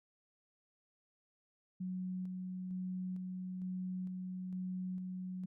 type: tone with tremolo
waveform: sine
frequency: 184.2 Hz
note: F#3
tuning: 7 cents flat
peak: -37 dBFS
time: 1.8-5.46 s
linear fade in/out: 10 ms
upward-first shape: square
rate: 1.1 Hz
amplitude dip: 25%
effects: none